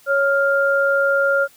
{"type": "tone pair together", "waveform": "sine", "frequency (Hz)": [554.4, 1400], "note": ["C#5", "F6"], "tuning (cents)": [0, 4], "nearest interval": "octave + major third", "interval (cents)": 1604, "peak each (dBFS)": -17, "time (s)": [0.06, 1.48], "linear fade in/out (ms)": 50, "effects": ["white hiss -51 dBFS RMS until 1.56 s"]}